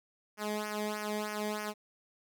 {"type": "tone with flanger", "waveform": "sawtooth", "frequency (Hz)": 211, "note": "G#3", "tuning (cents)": 28, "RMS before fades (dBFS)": -36, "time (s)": [0.37, 1.74], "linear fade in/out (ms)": 50, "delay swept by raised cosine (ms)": [0.25, 0.75], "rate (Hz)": 3.2, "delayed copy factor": -1, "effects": []}